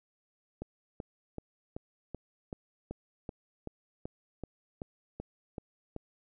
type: click train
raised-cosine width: 2 ms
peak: -25 dBFS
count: 15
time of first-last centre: 0.62-5.964 s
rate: 2.62 Hz
effects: none